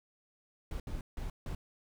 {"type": "noise bursts at uneven times", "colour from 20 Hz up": "brown", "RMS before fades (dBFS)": -38, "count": 4, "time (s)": [[0.71, 0.8], [0.87, 1.01], [1.17, 1.3], [1.46, 1.55]], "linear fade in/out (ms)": 2, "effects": []}